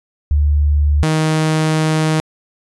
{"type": "tone pair in turn", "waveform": ["sine", "sawtooth"], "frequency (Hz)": [73.42, 156.93], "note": ["D2", "D#3"], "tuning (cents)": [0, 15], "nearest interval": "octave + minor second", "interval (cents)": 1315, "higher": "second", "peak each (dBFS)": [-10, -9], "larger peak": "second", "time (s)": [[0.31, 1.03], [1.03, 2.2]], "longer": "second", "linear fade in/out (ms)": 0, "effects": ["resampled to 24000 Hz"]}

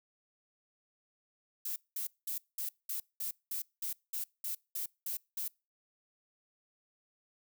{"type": "noise bursts", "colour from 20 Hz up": "violet", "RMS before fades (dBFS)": -37, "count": 13, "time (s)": [1.65, 5.48], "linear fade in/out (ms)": 5, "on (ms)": 110, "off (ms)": 200, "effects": ["noise-tail reverb RT60 0.3 s tail -26 dB re dry"]}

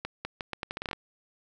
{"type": "accelerating click train", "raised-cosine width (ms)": 0.3, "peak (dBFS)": -17, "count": 12, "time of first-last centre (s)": [0.05, 0.931], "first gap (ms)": 200, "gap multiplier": 0.79, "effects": []}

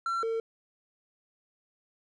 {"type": "tone pair in turn", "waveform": "triangle", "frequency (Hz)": [1357, 452.8], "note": ["E6", "A4"], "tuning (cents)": [50, 50], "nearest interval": "octave + perfect fifth", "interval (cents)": 1900, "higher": "first", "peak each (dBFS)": -26, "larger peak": "neither", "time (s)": [[0.06, 0.23], [0.23, 0.4]], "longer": "neither", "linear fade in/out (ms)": 2, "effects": ["resampled to 22050 Hz"]}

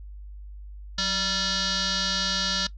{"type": "tone with frequency modulation", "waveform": "sine", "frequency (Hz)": 185, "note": "F#3", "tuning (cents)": 0, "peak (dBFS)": -23, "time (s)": [0.98, 2.67], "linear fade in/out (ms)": 5, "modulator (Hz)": 778, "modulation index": 6.6, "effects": ["noise-tail reverb RT60 0.1 s tail -20 dB re dry", "added 50 Hz sine -38 dBFS peak until 2.77 s"]}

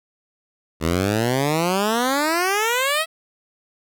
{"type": "exponential sweep", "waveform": "10% pulse", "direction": "up", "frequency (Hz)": [77.4, 659.3], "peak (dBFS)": -10, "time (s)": [0.8, 3.06], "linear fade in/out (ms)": 50, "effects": []}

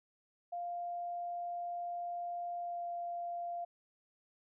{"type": "tone with pitch glide", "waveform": "sine", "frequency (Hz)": [698.5, 694.1], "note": ["F5", "F5"], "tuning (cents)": [0, -11], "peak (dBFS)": -37, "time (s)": [0.52, 3.65], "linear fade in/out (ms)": 10, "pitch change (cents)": -11, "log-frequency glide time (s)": [2.59, 2.86], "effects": []}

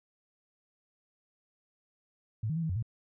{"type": "tone with pitch steps", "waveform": "sine", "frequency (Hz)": [108.8, 157.4, 166.3, 159.8, 90.9, 114.4], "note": ["A2", "D#3", "E3", "D#3", "F#2", "A#2"], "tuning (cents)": [-19, 20, 16, 47, -30, -32], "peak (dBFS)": -29, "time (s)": [2.43, 2.826], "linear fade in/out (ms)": 5, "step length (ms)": 66, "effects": []}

